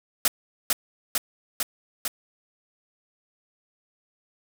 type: noise with echo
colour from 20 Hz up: white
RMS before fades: -20 dBFS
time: 0.25-0.28 s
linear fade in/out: 2 ms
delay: 450 ms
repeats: 4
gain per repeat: -2 dB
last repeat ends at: 2.08 s
effects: none